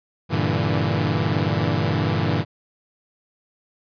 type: chord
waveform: sawtooth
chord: E half-diminished seventh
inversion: first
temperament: equal with one note detuned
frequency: 98 / 116.54 / 145.4 / 164.81 Hz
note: G2 / Bb2 / D3 / E3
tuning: 0 / 0 / -17 / 0 cents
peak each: -21 dBFS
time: 0.29-2.45 s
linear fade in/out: 50 ms
effects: resampled to 11025 Hz